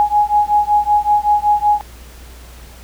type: beating tone pair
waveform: sine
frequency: 830.6 / 835.9 Hz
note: G#5 / G#5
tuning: 0 / +11 cents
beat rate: 5.3 Hz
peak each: -14 dBFS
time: 0-1.81 s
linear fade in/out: 0 ms
effects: added 60 Hz sine -36 dBFS peak until 2.83 s + pink hiss -42 dBFS RMS until 2.83 s